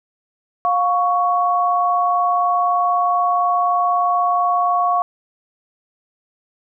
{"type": "tone pair together", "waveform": "sine", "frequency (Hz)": [709.1, 1114], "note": ["F5", "C#6"], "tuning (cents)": [26, 8], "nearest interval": "minor sixth", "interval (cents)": 782, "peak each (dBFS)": -17, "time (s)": [0.65, 5.02], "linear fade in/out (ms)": 0, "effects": []}